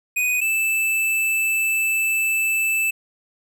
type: tone pair in turn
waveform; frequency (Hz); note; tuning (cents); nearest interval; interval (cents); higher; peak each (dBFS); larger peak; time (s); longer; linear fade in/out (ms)
square; 2489 / 2637; D#7 / E7; 0 / 0; minor second; 100; second; -19; neither; 0.16-0.41 / 0.41-2.91; second; 10
effects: none